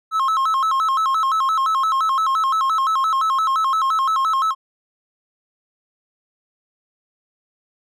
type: tone with vibrato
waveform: triangle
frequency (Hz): 1181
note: D6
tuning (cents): +9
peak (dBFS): -14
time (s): 0.11-4.55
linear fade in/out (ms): 50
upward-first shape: square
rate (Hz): 5.8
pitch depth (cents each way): 170
effects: none